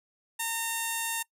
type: tone with notch filter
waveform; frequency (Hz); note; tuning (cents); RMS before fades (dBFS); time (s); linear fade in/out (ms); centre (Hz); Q
5% pulse; 914; A#5; -34; -32; 0.39-1.23; 10; 5000; 1.4
effects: noise-tail reverb RT60 0.1 s tail -22 dB re dry